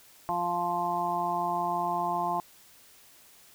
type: harmonic tone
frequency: 174.61 Hz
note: F3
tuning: in tune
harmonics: 1 / 2 / 4 / 5 / 6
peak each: -40 / -38 / -31 / -31 / -32 dBFS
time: 0.29-2.4 s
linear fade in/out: 0 ms
effects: white hiss -56 dBFS RMS until 3.54 s